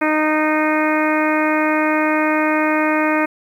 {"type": "harmonic tone", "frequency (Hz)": 308.2, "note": "D#4", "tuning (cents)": -16, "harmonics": [1, 2, 3, 4, 5, 6, 7, 8], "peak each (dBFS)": [-18, -21, -23, -24, -25, -26, -26, -27], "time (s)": [0.01, 3.26], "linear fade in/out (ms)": 10, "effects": ["8-bit"]}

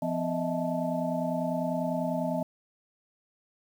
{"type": "tone cluster", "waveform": "sine", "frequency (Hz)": [171.8, 252.5, 618, 648, 873], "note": ["F3", "B3", "D#5", "E5", "A5"], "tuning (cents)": [-28, 39, -12, -30, -14], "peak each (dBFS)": [-33, -32, -33, -34, -37], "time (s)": [0.02, 2.43], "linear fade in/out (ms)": 5, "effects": ["9-bit"]}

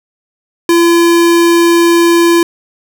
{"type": "tone", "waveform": "square", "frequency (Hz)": 340, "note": "F4", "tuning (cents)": -46, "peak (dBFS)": -6, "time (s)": [0.69, 2.43], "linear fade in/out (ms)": 2, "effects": []}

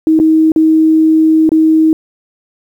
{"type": "tone with dropouts", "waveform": "sine", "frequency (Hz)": 317, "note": "D#4", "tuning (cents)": 32, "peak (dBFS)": -5, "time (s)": [0.07, 1.93], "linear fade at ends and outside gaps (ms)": 1, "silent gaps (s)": [[0.191, 0.199], [0.519, 0.561], [1.492, 1.518]], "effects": ["7-bit"]}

